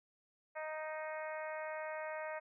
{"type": "harmonic tone", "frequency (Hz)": 311.1, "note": "D#4", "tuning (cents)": 0, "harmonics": [2, 3, 4, 5, 6, 7, 8], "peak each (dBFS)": [-42, -47, -51, -50, -50, -52, -58], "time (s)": [0.55, 2.4], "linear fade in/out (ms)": 20, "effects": []}